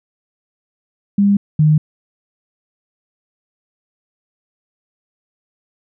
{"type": "tone pair in turn", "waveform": "sine", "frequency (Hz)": [201.2, 153.24], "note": ["G3", "D#3"], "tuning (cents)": [45, -26], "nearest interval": "perfect fourth", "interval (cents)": 471, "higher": "first", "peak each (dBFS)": [-9, -8], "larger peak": "second", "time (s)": [[1.18, 1.37], [1.59, 1.78]], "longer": "neither", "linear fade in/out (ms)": 5, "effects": []}